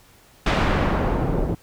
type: noise with low-pass filter sweep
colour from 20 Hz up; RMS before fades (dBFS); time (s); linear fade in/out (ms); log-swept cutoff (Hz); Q
pink; -21; 0.46-1.55; 5; 3200 to 420; 0.76
effects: pink hiss -53 dBFS RMS until 1.62 s